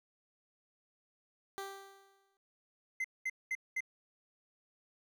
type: tone with exponential decay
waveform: 15% pulse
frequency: 392 Hz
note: G4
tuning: in tune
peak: -32 dBFS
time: 1.58-2.37 s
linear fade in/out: 0 ms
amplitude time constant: 170 ms
type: tone bursts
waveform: triangle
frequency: 2067 Hz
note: C7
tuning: 22 cents flat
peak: -31 dBFS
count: 4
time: 3-3.806 s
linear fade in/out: 5 ms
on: 44 ms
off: 210 ms
effects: none